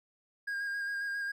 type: tone with vibrato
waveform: triangle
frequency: 1622 Hz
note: G#6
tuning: 41 cents flat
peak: -31 dBFS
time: 0.47-1.32 s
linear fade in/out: 10 ms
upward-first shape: square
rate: 7.4 Hz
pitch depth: 17 cents each way
effects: none